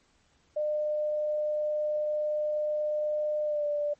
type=tone with pitch glide; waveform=sine; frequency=603 to 588.5 Hz; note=D5 to D5; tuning=+46 to +3 cents; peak=-26 dBFS; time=0.56-3.94 s; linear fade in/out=10 ms; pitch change=-43 cents; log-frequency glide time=3.45-3.66 s; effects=pink hiss -67 dBFS RMS until 3.99 s + MP3 32 kbps